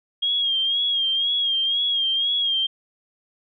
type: tone with vibrato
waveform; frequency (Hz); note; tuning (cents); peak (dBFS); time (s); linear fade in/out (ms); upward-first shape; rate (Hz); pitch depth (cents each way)
sine; 3251; G#7; -38; -19; 0.22-2.67; 10; sine; 2; 56
effects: none